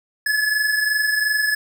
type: tone pair together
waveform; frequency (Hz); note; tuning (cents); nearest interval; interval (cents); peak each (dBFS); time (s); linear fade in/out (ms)
square; 1706.2 / 1729; G#6 / A6; +46 / -31; unison; 23; -19 / -26; 0.26-1.55; 5
effects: none